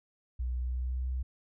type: tone with pitch glide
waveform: sine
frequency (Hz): 61.74 to 63.84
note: B1 to C2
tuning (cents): 0 to -42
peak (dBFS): -30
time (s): 0.39-1.23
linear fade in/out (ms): 10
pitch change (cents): +58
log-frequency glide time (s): 0.55-1.11
effects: none